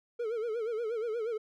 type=tone with vibrato; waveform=triangle; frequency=453.3 Hz; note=A#4; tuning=48 cents flat; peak=-29 dBFS; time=0.19-1.38 s; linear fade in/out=10 ms; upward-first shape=sine; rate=8.4 Hz; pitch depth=110 cents each way; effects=none